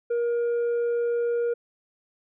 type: tone with tanh clipping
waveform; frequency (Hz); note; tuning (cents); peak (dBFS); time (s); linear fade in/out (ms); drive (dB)
sine; 473.3; A#4; +26; -23; 0.1-1.54; 10; 3
effects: none

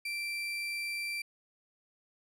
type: tone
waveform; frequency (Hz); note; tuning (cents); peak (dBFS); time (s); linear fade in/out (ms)
35% pulse; 2349; D7; 0; -32; 0.05-1.22; 5
effects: low-pass 12000 Hz 12 dB/octave

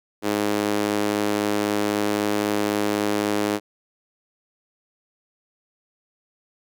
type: tone with high-pass filter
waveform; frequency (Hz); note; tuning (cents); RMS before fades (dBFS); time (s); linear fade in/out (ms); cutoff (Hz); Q
sawtooth; 103.83; G#2; 0; -23; 0.22-3.6; 50; 320; 1.7
effects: none

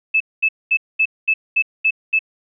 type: tone bursts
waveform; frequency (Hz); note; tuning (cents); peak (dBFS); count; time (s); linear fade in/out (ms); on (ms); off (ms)
sine; 2615; E7; -15; -12; 8; 0.14-2.192; 10; 64; 220
effects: none

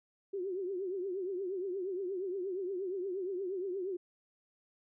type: tone with vibrato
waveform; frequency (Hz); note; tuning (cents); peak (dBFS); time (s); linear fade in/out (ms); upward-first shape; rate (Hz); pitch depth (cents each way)
sine; 375.9; F#4; +27; -34; 0.33-3.97; 10; triangle; 8.5; 140
effects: none

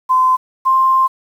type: tone pair in turn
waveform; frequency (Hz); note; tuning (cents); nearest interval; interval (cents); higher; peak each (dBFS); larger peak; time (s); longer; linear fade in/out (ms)
sine; 1029 / 1051.8; C6 / C6; -29 / +9; unison; 38; second; -9 / -9; neither; 0.09-0.37 / 0.65-1.08; second; 20
effects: 7-bit

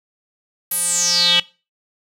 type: tone with band-pass filter sweep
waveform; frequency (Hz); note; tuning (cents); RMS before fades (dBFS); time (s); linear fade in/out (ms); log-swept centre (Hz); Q
square; 175.3; F3; +7; -17; 0.71-1.4; 5; 12000 to 3000; 8.2
effects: noise-tail reverb RT60 0.3 s tail -20 dB re dry

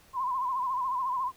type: tone with vibrato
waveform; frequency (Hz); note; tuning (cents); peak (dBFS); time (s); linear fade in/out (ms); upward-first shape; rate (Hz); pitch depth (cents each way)
sine; 1025; C6; -36; -27; 0.13-1.32; 50; sine; 14; 85
effects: pink hiss -59 dBFS RMS until 1.36 s

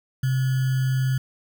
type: tone with sample-and-hold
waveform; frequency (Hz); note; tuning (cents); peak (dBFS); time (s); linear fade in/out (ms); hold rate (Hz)
sine; 130.81; C3; 0; -19; 0.23-1.18; 5; 1575
effects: none

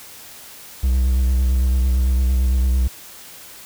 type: tone with vibrato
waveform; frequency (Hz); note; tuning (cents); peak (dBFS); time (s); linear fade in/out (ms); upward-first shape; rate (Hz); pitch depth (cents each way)
triangle; 63.6; C2; -48; -12; 0.83-2.88; 10; sine; 8.9; 50
effects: white hiss -40 dBFS RMS until 3.65 s

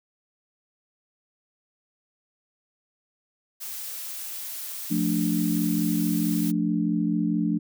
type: noise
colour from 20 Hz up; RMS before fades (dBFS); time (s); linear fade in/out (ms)
blue; -35; 3.6-6.52; 20
type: chord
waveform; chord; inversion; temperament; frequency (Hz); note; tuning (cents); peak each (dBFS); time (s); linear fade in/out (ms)
sine; D minor; first; equal with one note detuned; 175.42 / 220 / 293.7; F3 / A3 / D4; +8 / 0 / 0; -26; 4.9-7.59; 20
effects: none

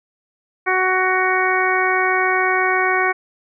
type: harmonic tone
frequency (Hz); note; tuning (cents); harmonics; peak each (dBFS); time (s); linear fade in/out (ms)
372.2; F#4; +10; 1 / 2 / 3 / 4 / 5 / 6; -22 / -22 / -22 / -22 / -22 / -22; 0.66-3.13; 20
effects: none

